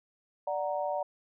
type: chord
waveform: sine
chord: D augmented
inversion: none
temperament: equal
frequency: 587.3 / 740 / 932.3 Hz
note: D5 / F#5 / A#5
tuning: 0 / 0 / 0 cents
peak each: -32 / -34 / -36 dBFS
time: 0.47-1.03 s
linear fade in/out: 5 ms
effects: none